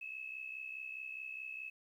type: tone with amplitude modulation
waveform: sine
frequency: 2592 Hz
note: E7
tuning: 30 cents flat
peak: -39 dBFS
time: 0.01-1.7 s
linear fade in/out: 10 ms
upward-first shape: sine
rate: 64.8 Hz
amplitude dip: 70%
effects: 12-bit